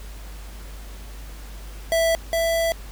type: tone pair in turn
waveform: square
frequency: 659.3 / 663 Hz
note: E5 / E5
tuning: 0 / +10 cents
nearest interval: unison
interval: 10 cents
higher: second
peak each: -18 / -20 dBFS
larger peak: first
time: 1.92-2.15 / 2.33-2.72 s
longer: second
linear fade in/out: 0 ms
effects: added 50 Hz sine -35 dBFS peak until 2.91 s + pink hiss -45 dBFS RMS until 2.91 s